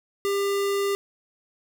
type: tone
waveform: square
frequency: 399 Hz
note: G4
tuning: 31 cents sharp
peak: -23 dBFS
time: 0.25-0.95 s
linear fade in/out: 0 ms
effects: none